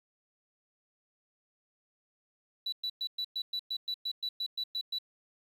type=tone bursts; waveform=sine; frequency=3951 Hz; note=B7; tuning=in tune; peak=-30 dBFS; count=14; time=2.66-4.986 s; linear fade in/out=5 ms; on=64 ms; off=110 ms; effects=tanh soft clip ceiling -28 dBFS + 10-bit